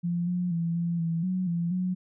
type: tone with pitch steps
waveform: sine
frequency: 173 / 178.3 / 167.8 / 170.5 / 165.7 / 184.6 / 170.4 / 183 Hz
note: F3 / F3 / E3 / F3 / E3 / F#3 / F3 / F#3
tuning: -16 / +36 / +31 / -41 / +9 / -4 / -42 / -19 cents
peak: -25 dBFS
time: 0.03-1.95 s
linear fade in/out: 20 ms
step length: 240 ms
effects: none